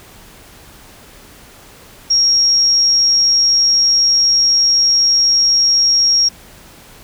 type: tone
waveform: sine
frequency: 5588 Hz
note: F8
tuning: in tune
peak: -9 dBFS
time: 2.1-6.29 s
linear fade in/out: 10 ms
effects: pink hiss -41 dBFS RMS until 7.03 s